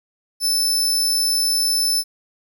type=tone; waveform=sawtooth; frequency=5274 Hz; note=E8; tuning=in tune; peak=-14 dBFS; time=0.4-2.04 s; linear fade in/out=50 ms; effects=9-bit